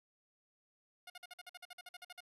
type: tone bursts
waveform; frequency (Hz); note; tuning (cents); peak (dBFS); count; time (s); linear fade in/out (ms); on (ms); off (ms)
10% pulse; 717; F5; +45; -40; 15; 1.07-2.206; 5; 30; 49
effects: resampled to 32000 Hz